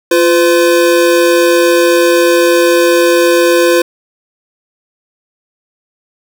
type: tone pair together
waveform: square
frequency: 347.3 / 507 Hz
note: F4 / B4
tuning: -10 / +45 cents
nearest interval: perfect fifth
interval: 655 cents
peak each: -10 dBFS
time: 0.11-3.82 s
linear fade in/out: 5 ms
effects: none